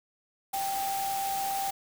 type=tone in noise; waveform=sine; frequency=784 Hz; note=G5; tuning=in tune; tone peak=-29 dBFS; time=0.53-1.71 s; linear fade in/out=10 ms; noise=white; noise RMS=-37 dBFS; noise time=0.53-1.71 s; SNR=+5 dB; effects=none